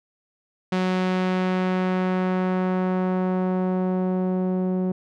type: tone with low-pass filter sweep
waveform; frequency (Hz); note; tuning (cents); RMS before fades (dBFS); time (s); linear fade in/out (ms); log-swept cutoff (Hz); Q
sawtooth; 184.7; F#3; -3; -23; 0.72-4.92; 5; 4000 to 470; 0.76
effects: none